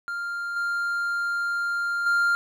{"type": "tone with level steps", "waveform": "triangle", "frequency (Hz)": 1396.9, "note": "F6", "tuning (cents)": 0, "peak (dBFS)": [-26, -22, -17], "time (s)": [0.08, 2.35], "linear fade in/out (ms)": 0, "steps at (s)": [0.56, 2.06], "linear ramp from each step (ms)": 5, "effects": []}